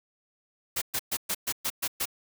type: noise bursts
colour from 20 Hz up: white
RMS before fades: -29 dBFS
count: 8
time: 0.76-2.056 s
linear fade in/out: 10 ms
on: 57 ms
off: 120 ms
effects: none